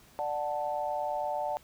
sine chord, D major, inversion none, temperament equal with one note detuned, 591.4 / 740 / 880 Hz, D5 / F#5 / A5, +12 / 0 / 0 cents, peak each -34 dBFS, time 0.19-1.57 s, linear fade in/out 0 ms, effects pink hiss -58 dBFS RMS until 1.63 s

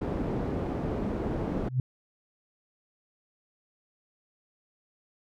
white low-pass noise, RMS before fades -31 dBFS, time 0.01-1.69 s, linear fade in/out 10 ms, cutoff 370 Hz, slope 12 dB/octave
sine tone with exponential growth, 127.6 Hz, C3, 43 cents flat, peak -19 dBFS, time 1.6-1.8 s, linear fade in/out 2 ms, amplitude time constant 42 ms
effects none

